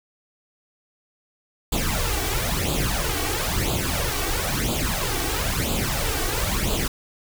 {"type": "noise with flanger", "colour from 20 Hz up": "pink", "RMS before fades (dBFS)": -24, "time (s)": [1.72, 6.88], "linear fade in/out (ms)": 5, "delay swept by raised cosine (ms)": [0.26, 2.66], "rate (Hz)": 1, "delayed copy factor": 0.7, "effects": []}